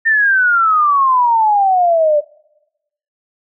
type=exponential sweep; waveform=sine; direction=down; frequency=1820 to 580 Hz; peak=-9 dBFS; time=0.05-2.21 s; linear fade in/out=20 ms; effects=noise-tail reverb RT60 0.9 s tail -23 dB re dry